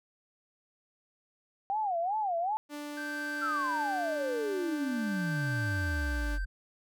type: tone with vibrato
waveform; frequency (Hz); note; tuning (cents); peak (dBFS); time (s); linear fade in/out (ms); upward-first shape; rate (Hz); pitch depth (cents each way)
sine; 765; G5; -42; -28; 1.7-2.57; 0; sine; 2.6; 230
type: tone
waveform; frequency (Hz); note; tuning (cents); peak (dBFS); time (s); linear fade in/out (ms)
sawtooth; 293.7; D4; 0; -34; 2.69-6.39; 50
type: tone with tremolo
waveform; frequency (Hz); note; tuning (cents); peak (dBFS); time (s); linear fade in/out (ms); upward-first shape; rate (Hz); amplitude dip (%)
triangle; 1558; G6; -11; -32; 2.97-6.45; 5; sine; 0.46; 75
type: exponential sweep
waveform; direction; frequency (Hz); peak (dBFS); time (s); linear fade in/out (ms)
sine; down; 1396.9 to 43.4; -30; 3.41-6.46; 20
effects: none